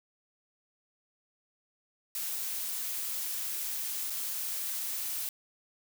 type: noise with dropouts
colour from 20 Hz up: blue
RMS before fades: -35 dBFS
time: 2.15-5.29 s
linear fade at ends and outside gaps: 1 ms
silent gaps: 4.099-4.103 s
effects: none